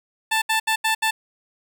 15% pulse tone bursts at uneven times, 883 Hz, A5, 6 cents sharp, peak -12 dBFS, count 5, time 0.31-0.42 / 0.49-0.6 / 0.67-0.76 / 0.84-0.95 / 1.02-1.11 s, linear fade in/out 10 ms, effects none

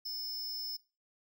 square tone with amplitude modulation, 5230 Hz, E8, 15 cents flat, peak -35 dBFS, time 0.05-0.77 s, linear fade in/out 10 ms, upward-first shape sine, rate 278 Hz, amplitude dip 50%, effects noise-tail reverb RT60 0.3 s tail -18 dB re dry

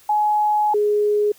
sine tone pair in turn, 843 / 416.7 Hz, G#5 / G#4, +26 / +6 cents, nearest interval octave, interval 1220 cents, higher first, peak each -15 dBFS, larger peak neither, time 0.09-0.74 / 0.74-1.32 s, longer first, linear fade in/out 5 ms, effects white hiss -51 dBFS RMS until 1.38 s

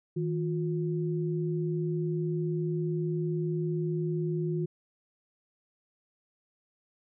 sine tone pair together, 158.8 / 356.5 Hz, D#3 / F4, +36 / +36 cents, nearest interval octave + major second, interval 1400 cents, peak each -29 / -32 dBFS, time 0.16-4.66 s, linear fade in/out 10 ms, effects none

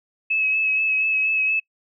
sine tone with vibrato, 2581 Hz, E7, 37 cents flat, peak -18 dBFS, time 0.3-1.6 s, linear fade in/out 10 ms, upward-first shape sine, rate 4.2 Hz, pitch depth 22 cents each way, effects noise-tail reverb RT60 0.1 s tail -23 dB re dry

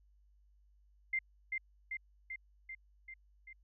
sine tone with echo, 2092 Hz, C7, 1 cent flat, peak -31 dBFS, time 1.13-1.19 s, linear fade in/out 5 ms, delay 390 ms, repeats 6, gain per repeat -3 dB, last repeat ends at 3.53 s, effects added 50 Hz sine -64 dBFS peak until 3.63 s

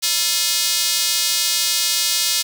square tone with high-pass filter, 193.3 Hz, G3, 24 cents flat, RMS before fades -19 dBFS, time 0.02-2.43 s, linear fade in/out 20 ms, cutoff 4300 Hz, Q 1.3, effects none

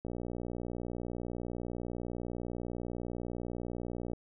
click train, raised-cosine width 2 ms, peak -25 dBFS, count 246, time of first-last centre 0.05-4.133 s, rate 60 Hz, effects none

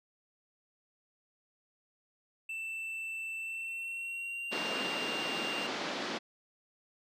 triangle tone with pitch glide, 2664 to 2788 Hz, E7 to F7, +18 to -4 cents, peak -35 dBFS, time 2.49-5.67 s, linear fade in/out 5 ms, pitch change +78 cents, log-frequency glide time 3.38-4.65 s
pink band-pass noise, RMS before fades -37 dBFS, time 4.51-6.19 s, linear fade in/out 20 ms, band 220 to 5000 Hz, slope 24 dB/octave
effects none

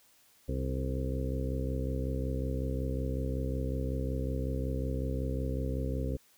harmonic tone with a mistuned harmonic, 65.41 Hz, C2, in tune, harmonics 1 / 2 / 3 / 4 / 5 / 6 / 7 / 8, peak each -33 / -36 / -44 / -39 / -45 / -45 / -42 / -42 dBFS, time 0.48-6.17 s, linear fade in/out 10 ms, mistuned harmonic 6, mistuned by +47 cents, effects white hiss -64 dBFS RMS until 6.37 s

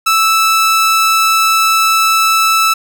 sawtooth tone, 1315 Hz, E6, 5 cents flat, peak -5 dBFS, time 0.06-2.74 s, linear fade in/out 10 ms, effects none

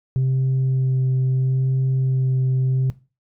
sine tone with vibrato, 130.81 Hz, C3, in tune, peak -14 dBFS, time 0.16-2.9 s, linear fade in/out 0 ms, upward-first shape sine, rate 0.75 Hz, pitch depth 12 cents each way, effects noise-tail reverb RT60 0.3 s tail -19 dB re dry + tanh soft clip ceiling -15 dBFS

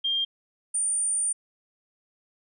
sine tone pair in turn, 3199 / 9048 Hz, G7 / C#9, +34 / +34 cents, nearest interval octave + tritone, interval 1800 cents, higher second, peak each -23 dBFS, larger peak neither, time 0.04-0.25 / 0.74-1.33 s, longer second, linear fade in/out 10 ms, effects none

